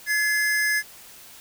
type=tone pair together; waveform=square; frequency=1700 / 2075 Hz; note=G#6 / C7; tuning=+40 / -15 cents; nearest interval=minor third; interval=345 cents; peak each=-22 / -27 dBFS; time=0.06-0.83 s; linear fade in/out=50 ms; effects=white hiss -46 dBFS RMS until 1.4 s